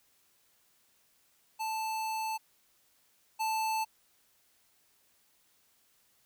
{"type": "tone pair in turn", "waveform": "square", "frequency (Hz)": [880, 880], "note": ["A5", "A5"], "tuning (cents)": [0, 0], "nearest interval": "unison", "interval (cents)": 0, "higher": "neither", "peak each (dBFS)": [-33, -30], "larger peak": "second", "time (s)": [[1.59, 2.38], [3.39, 3.85]], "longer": "first", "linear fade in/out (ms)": 20, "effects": ["white hiss -69 dBFS RMS until 6.25 s"]}